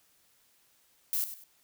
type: noise with echo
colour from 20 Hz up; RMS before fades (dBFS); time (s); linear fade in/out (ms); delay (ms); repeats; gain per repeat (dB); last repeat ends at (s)
violet; -30; 1.13-1.24; 0; 99; 2; -11; 1.438
effects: white hiss -67 dBFS RMS until 1.63 s